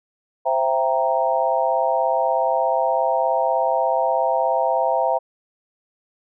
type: chord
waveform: sine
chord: C dominant seventh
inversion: none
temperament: equal with one note detuned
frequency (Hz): 523.3 / 667.3 / 784 / 932.3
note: C5 / E5 / G5 / Bb5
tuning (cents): 0 / +21 / 0 / 0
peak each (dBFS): -23 / -21 / -23 / -23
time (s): 0.45-5.19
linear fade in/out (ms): 20
effects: none